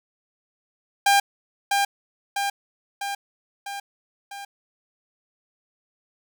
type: tone with echo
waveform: sawtooth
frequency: 800 Hz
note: G5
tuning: 35 cents sharp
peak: -11 dBFS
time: 1.06-1.2 s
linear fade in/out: 5 ms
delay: 650 ms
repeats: 5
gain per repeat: -4 dB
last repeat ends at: 4.45 s
effects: none